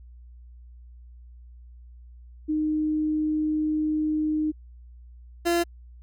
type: tone pair in turn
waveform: sine / 30% pulse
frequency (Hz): 307.6 / 342.7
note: D#4 / F4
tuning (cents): -20 / -33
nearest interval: major second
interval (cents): 187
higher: second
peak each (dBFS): -22 / -18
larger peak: second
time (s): 2.48-4.52 / 5.45-5.64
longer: first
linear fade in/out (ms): 20
effects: added 60 Hz sine -44 dBFS peak until 6.02 s